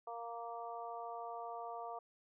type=harmonic tone; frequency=233.1 Hz; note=A#3; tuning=in tune; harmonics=2 / 3 / 4 / 5; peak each=-50 / -45 / -49 / -50 dBFS; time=0.07-1.99 s; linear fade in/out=5 ms; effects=none